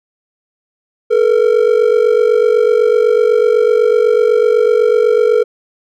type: ring-modulated tone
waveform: triangle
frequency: 456.7 Hz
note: A#4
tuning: 36 cents flat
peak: -3 dBFS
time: 1.1-5.44 s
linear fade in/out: 20 ms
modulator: 24 Hz
effects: none